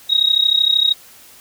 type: tone with amplitude modulation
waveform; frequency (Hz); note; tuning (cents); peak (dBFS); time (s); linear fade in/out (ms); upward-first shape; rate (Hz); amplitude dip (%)
sine; 3784; A#7; +25; -8; 0.09-0.94; 20; sine; 33; 85
effects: white hiss -44 dBFS RMS until 1.4 s